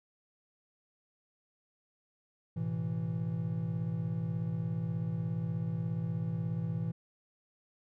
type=chord; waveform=triangle; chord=A suspended second; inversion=none; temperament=equal with one note detuned; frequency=110 / 126.65 / 164.81 Hz; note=A2 / B2 / E3; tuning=0 / +44 / 0 cents; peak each=-35 / -37 / -32 dBFS; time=2.56-6.92 s; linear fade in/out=10 ms; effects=none

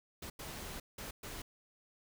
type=noise bursts at uneven times; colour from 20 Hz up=pink; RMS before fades=-45 dBFS; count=4; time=0.22-0.3 / 0.39-0.8 / 0.98-1.11 / 1.23-1.42 s; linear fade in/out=5 ms; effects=none

